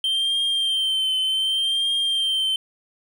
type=tone with vibrato; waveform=triangle; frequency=3136 Hz; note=G7; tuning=in tune; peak=-18 dBFS; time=0.04-2.56 s; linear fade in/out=2 ms; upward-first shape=triangle; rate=0.66 Hz; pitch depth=46 cents each way; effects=none